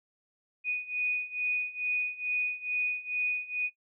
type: beating tone pair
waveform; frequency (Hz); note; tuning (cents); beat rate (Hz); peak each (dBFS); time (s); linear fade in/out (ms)
sine; 2477 / 2479.3; D#7 / D#7; -8 / -7; 2.3; -33 / -31; 0.64-3.7; 50
effects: noise-tail reverb RT60 0.1 s tail -17 dB re dry